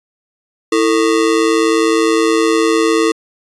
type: ring-modulated tone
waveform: square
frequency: 388.1 Hz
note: G4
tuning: 17 cents flat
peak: -8 dBFS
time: 0.72-3.12 s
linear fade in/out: 5 ms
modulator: 59.7 Hz
effects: resampled to 22050 Hz